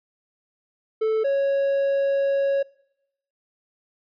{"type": "tone pair in turn", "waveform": "triangle", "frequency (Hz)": [439, 553.1], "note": ["A4", "C#5"], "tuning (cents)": [-4, -4], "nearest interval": "major third", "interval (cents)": 400, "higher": "second", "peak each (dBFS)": -17, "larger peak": "neither", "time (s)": [[1.01, 1.24], [1.24, 2.63]], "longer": "second", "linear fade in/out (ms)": 10, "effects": ["noise-tail reverb RT60 0.8 s tail -23 dB re dry", "resampled to 11025 Hz"]}